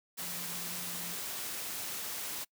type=tone in noise; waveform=sine; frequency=174.61 Hz; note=F3; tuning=in tune; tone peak=-48 dBFS; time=0.2-1.15 s; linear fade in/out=20 ms; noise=white; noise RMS=-39 dBFS; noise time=0.17-2.45 s; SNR=-12 dB; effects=noise-tail reverb RT60 0.1 s tail -25 dB re dry + high-pass 100 Hz 12 dB/octave